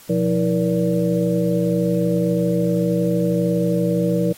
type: tone cluster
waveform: sine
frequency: 123.6 / 176.2 / 320.8 / 475.2 / 577 Hz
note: B2 / F3 / E4 / A#4 / D5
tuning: +2 / +16 / -47 / +33 / -31 cents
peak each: -27 / -19 / -24 / -22 / -25 dBFS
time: 0.09-4.33 s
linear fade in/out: 10 ms
effects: white hiss -45 dBFS RMS until 4.37 s + AAC 48 kbps